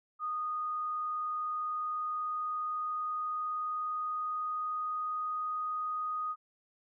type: tone with pitch glide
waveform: sine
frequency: 1235 to 1243.6 Hz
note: D#6 to D#6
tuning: -13 to -1 cents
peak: -32 dBFS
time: 0.19-6.36 s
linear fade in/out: 50 ms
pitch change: +12 cents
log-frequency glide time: 1.06-5.55 s
effects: none